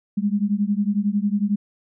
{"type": "beating tone pair", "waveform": "sine", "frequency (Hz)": [200, 211], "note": ["G3", "G#3"], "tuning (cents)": [35, 28], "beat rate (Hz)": 11, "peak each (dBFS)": [-21, -22], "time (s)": [0.17, 1.56], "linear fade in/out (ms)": 10, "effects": []}